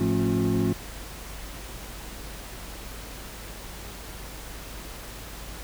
triangle tone cluster, 107.5 / 175.2 / 220.7 / 272.5 / 358.4 Hz, A2 / F3 / A3 / C#4 / F4, -40 / +6 / +5 / -29 / +45 cents, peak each -26 dBFS, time 0-0.73 s, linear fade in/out 5 ms, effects added 50 Hz sine -41 dBFS peak until 5.63 s + pink hiss -41 dBFS RMS until 5.63 s

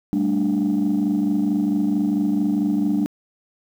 sine chord, G suspended second, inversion none, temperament just, 196 / 220.5 / 294 Hz, G3 / A3 / D4, 0 / +4 / +2 cents, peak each -21 / -22 / -19 dBFS, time 0.13-3.06 s, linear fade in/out 0 ms, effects tanh soft clip ceiling -13 dBFS + 8-bit

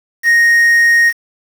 triangle tone with quantisation, 1864.7 Hz, A#6, in tune, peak -5 dBFS, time 0.23-1.13 s, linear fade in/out 50 ms, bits 5, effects none

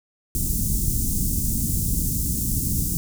pink band-stop noise, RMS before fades -23 dBFS, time 0.35-2.97 s, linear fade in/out 0 ms, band 240 to 7200 Hz, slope 24 dB/octave, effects none

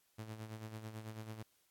sawtooth tone with tremolo, 109.7 Hz, A2, 5 cents flat, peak -39 dBFS, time 0.18-1.43 s, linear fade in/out 10 ms, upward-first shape sine, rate 9.1 Hz, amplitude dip 60%, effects white hiss -75 dBFS RMS until 1.7 s + AAC 64 kbps

